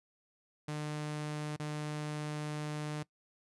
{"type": "tone with dropouts", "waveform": "sawtooth", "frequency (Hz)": 150.5, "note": "D3", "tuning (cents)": 43, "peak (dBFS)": -32, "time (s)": [0.68, 3.03], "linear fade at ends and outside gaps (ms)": 5, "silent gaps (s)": [1.563, 1.597], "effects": ["noise-tail reverb RT60 0.1 s tail -21 dB re dry", "resampled to 24000 Hz"]}